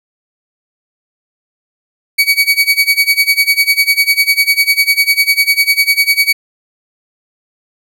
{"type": "tone with tremolo", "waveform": "30% pulse", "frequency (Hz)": 2261, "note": "C#7", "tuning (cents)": 34, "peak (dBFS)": -3, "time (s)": [2.18, 6.33], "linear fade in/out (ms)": 10, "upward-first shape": "sine", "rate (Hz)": 10, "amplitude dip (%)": 90, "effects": []}